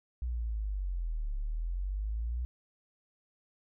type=linear two-way sweep; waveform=sine; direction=down then up; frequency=61.74 to 34.65 to 61.74 Hz; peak=-31 dBFS; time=0.22-2.45 s; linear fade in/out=0 ms; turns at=1.35 s; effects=none